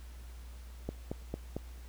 click train, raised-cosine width 2 ms, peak -22 dBFS, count 4, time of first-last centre 0.89-1.566 s, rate 4.44 Hz, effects added 60 Hz sine -45 dBFS peak until 1.88 s + pink hiss -59 dBFS RMS until 1.88 s

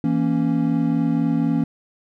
triangle chord, A# diminished, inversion second, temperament equal, 164.81 / 233.1 / 277.2 Hz, E3 / A#3 / C#4, 0 / 0 / 0 cents, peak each -20 / -20 / -19 dBFS, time 0.04-1.64 s, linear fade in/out 2 ms, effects none

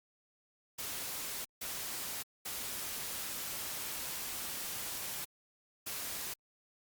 white noise bursts at uneven times, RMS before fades -40 dBFS, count 4, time 0.78-1.45 / 1.61-2.23 / 2.45-5.25 / 5.86-6.34 s, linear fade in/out 10 ms, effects Opus 48 kbps

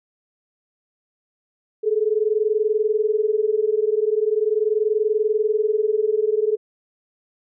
sine tone pair together, 419.6 / 440 Hz, G#4 / A4, +18 / 0 cents, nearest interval minor second, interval 82 cents, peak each -20 dBFS, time 1.83-6.57 s, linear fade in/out 20 ms, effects none

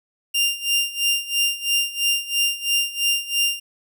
sawtooth tone with tremolo, 2794 Hz, F7, in tune, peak -13 dBFS, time 0.34-3.6 s, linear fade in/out 10 ms, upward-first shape sine, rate 3 Hz, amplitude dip 85%, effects none

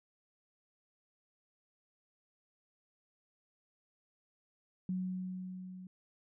sine tone with level ramp, 184.6 Hz, F#3, 4 cents flat, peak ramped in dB -32 to -46 dBFS, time 4.89-5.87 s, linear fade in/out 2 ms, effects none

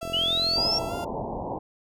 35% pulse tone with pitch glide, 666 to 695.5 Hz, E5 to F5, +18 to -7 cents, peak -31 dBFS, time 0.01-1.05 s, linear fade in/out 10 ms, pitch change +75 cents, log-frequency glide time 0.88-0.94 s
click train, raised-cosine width 2 ms, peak -23 dBFS, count 28, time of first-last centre 0.03-0.651 s, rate 43.5 Hz
sine linear sweep, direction up, 2830 to 5588 Hz, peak -22 dBFS, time 0.13-0.79 s, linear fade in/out 10 ms
white low-pass noise, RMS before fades -32 dBFS, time 0.56-1.59 s, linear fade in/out 10 ms, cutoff 970 Hz, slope 96 dB/octave
effects none

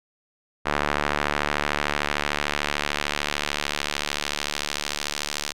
sawtooth tone with band-pass filter sweep, 73.42 Hz, D2, in tune, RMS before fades -27 dBFS, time 0.65-5.53 s, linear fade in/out 20 ms, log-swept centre 1400 to 5200 Hz, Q 0.9, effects none

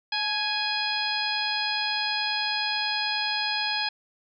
harmonic tone with a mistuned harmonic, 830.6 Hz, G#5, in tune, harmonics 1 / 2 / 3 / 4 / 5 / 6, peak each -32 / -32 / -32 / -32 / -32 / -32 dBFS, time 0.12-3.89 s, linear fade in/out 5 ms, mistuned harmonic 1, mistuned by +45 cents, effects none

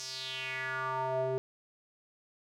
square tone with band-pass filter sweep, 130.81 Hz, C3, in tune, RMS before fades -35 dBFS, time 0-1.38 s, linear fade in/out 0 ms, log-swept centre 5900 to 460 Hz, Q 4.1, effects none

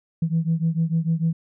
sine beating tone pair, 161.2 / 167.9 Hz, E3 / E3, -38 / +32 cents, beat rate 6.7 Hz, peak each -21 / -22 dBFS, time 0.22-1.33 s, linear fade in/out 5 ms, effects tanh soft clip ceiling -13 dBFS

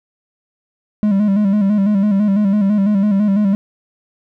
triangle tone with vibrato, 202.8 Hz, G#3, 41 cents flat, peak -9 dBFS, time 1.03-3.55 s, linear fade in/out 0 ms, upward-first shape square, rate 6 Hz, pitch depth 64 cents each way, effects none

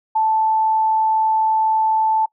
sine tone, 878 Hz, A5, 4 cents flat, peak -14 dBFS, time 0.15-2.26 s, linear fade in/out 10 ms, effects noise-tail reverb RT60 0.1 s tail -21 dB re dry

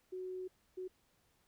sine tone bursts at uneven times, 370 Hz, F#4, in tune, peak -40 dBFS, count 2, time 0.12-0.48 / 0.77-0.88 s, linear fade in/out 10 ms, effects pink hiss -74 dBFS RMS until 1.47 s

